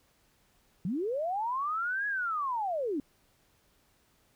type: linear two-way sweep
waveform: sine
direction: up then down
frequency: 156.7 to 1688 to 260.2 Hz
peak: -29 dBFS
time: 0.85-3 s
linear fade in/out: 2 ms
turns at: 2.07 s
effects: pink hiss -68 dBFS RMS until 4.35 s